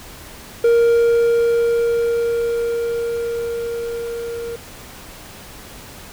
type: tone with level ramp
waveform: triangle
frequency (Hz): 467.6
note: A#4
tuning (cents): +5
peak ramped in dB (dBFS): -8 to -23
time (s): 0.64-4.56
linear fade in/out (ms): 5
effects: pink hiss -38 dBFS RMS until 6.12 s